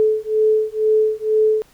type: beating tone pair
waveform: sine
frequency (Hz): 432.1 / 434.2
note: A4 / A4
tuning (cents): -31 / -23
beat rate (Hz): 2.1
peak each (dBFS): -17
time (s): 0-1.62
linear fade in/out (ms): 0
effects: pink hiss -53 dBFS RMS until 1.73 s

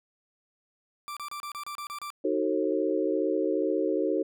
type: tone bursts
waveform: 40% pulse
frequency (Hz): 1174.7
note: D6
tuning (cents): 0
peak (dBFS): -34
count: 9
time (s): 1.08-2.103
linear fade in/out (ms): 0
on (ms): 87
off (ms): 30
type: chord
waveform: sine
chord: D# diminished seventh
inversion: none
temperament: just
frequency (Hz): 311.1 / 373.4 / 448 / 537.6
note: D#4 / F#4 / A4 / C5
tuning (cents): 0 / +16 / +31 / +47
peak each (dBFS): -29 / -29 / -30 / -31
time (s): 2.24-4.23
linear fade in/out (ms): 10
effects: none

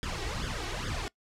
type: noise with flanger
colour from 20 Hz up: pink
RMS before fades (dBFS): -34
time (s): 0.03-1.08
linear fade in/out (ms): 0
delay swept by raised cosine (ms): 0.59 to 2.69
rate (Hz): 2.4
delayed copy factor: +0.85
effects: noise-tail reverb RT60 0.1 s tail -22 dB re dry + low-pass 6000 Hz 12 dB/octave

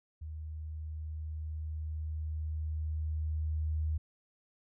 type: tone with level ramp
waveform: sine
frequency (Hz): 77.78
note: D#2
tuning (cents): 0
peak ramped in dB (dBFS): -39 to -29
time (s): 0.21-3.98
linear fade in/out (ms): 10
effects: none

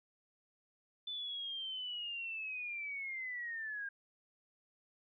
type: linear sweep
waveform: sine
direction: down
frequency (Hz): 3520 to 1600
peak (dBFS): -39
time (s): 1.07-3.89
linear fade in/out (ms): 5
effects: none

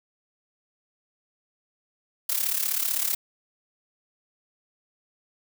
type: noise with amplitude modulation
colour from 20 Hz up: blue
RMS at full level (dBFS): -23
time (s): 2.29-3.15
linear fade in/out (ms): 5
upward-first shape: sine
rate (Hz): 35.7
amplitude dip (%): 75
effects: none

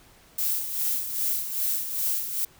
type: noise with tremolo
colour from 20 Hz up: violet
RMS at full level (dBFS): -25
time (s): 0.38-2.45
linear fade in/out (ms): 5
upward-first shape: sine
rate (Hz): 2.5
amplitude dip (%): 60
effects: pink hiss -55 dBFS RMS until 2.59 s

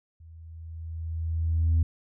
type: tone with level ramp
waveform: sine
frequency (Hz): 81.6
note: E2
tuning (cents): -17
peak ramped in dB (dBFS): -46 to -16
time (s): 0.2-1.83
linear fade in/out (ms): 5
effects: tanh soft clip ceiling -17 dBFS

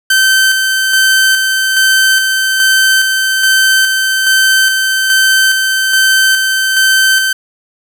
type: tone with tremolo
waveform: sawtooth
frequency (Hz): 1545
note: G6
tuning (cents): -26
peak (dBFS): -3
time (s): 0.1-7.33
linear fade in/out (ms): 5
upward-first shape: square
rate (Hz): 1.2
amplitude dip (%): 35
effects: none

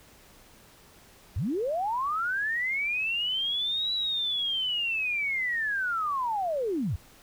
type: linear two-way sweep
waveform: sine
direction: up then down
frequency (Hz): 65.41 to 3951 to 65.41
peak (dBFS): -26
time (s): 1.36-6.96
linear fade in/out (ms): 5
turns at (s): 3.93
effects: pink hiss -55 dBFS RMS until 7.22 s

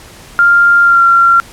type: tone with pitch glide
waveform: sine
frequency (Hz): 1396.9 to 1373.7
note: F6 to F6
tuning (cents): 0 to -29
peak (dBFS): -4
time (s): 0.39-1.4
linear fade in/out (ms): 0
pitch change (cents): -29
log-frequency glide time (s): 0.82-1.02
effects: pink hiss -36 dBFS RMS until 1.52 s + low-pass 12000 Hz 12 dB/octave

